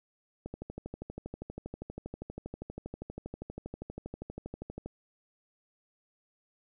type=click train; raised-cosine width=2 ms; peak=-26 dBFS; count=56; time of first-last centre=0.46-4.86 s; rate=12.5 Hz; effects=none